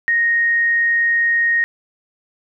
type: tone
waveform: sine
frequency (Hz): 1864.7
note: A#6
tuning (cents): 0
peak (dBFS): -13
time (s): 0.08-1.64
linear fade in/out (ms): 0
effects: none